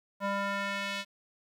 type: tone with band-pass filter sweep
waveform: square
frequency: 199.2 Hz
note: G3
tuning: 28 cents sharp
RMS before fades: -33 dBFS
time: 0.2-1.05 s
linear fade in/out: 50 ms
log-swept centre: 940 to 3200 Hz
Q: 1.2
effects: 10-bit